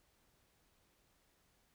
silence, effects pink hiss -74 dBFS RMS until 1.74 s

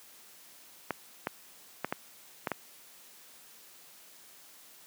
clicks, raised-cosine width 0.5 ms, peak -15 dBFS, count 6, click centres 0.907 / 1.271 / 1.846 / 1.925 / 2.472 / 2.517 s, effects white hiss -55 dBFS RMS until 4.86 s + high-pass 150 Hz 12 dB/octave

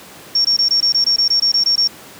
sine tone bursts, 5510 Hz, F8, 24 cents flat, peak -11 dBFS, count 13, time 0.35-1.876 s, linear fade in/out 5 ms, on 98 ms, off 21 ms, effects pink hiss -38 dBFS RMS until 2.19 s + high-pass 150 Hz 12 dB/octave

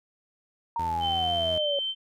sine exponential sweep, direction down, 937 to 554.4 Hz, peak -26 dBFS, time 0.76-1.79 s, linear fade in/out 2 ms
sawtooth tone with vibrato, 83.3 Hz, E2, 19 cents sharp, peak -31 dBFS, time 0.79-1.58 s, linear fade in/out 5 ms, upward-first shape square, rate 5.9 Hz, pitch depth 19 cents each way
sine tone with pitch glide, 3079 to 3102 Hz, G7 to G7, -32 to -19 cents, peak -27 dBFS, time 1-1.95 s, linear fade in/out 50 ms, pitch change +13 cents, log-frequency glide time 1.24-1.35 s
effects none

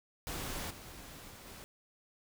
pink noise with level steps, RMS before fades -40 / -50 / -52 / -50 dBFS, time 0.27-1.64 s, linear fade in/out 0 ms, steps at 0.7 / 1.29 / 1.46 s, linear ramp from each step 10 ms, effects none

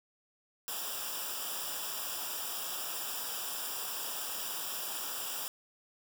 white noise with comb filter, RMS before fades -38 dBFS, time 0.68-5.48 s, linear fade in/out 0 ms, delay 0.47 ms, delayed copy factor -0.85, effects none

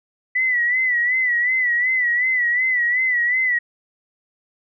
sine tone with vibrato, 1975.5 Hz, B6, in tune, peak -16 dBFS, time 0.35-3.59 s, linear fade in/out 10 ms, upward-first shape sine, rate 2.7 Hz, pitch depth 74 cents each way, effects none

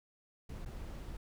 brown noise with dropouts, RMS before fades -44 dBFS, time 0.49-1.17 s, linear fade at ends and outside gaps 5 ms, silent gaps 0.651-0.658 s, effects none

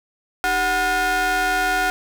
40% pulse ring-modulated tone, 349.2 Hz, F4, in tune, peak -14 dBFS, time 0.44-1.9 s, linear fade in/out 0 ms, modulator 1090 Hz, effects none

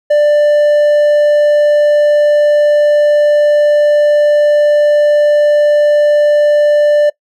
triangle tone, 591 Hz, D5, 11 cents sharp, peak -4 dBFS, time 0.1-7.1 s, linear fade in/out 10 ms, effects noise-tail reverb RT60 0.1 s tail -22 dB re dry

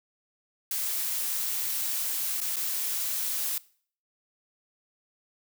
blue noise with dropouts, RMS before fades -30 dBFS, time 0.71-3.58 s, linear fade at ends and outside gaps 2 ms, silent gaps 2.404-2.414 / 2.56-2.566 s, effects noise-tail reverb RT60 0.5 s tail -21 dB re dry

